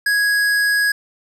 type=tone with tanh clipping; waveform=sine; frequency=1661.2 Hz; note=G#6; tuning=in tune; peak=-16 dBFS; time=0.06-0.92 s; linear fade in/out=5 ms; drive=17 dB; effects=none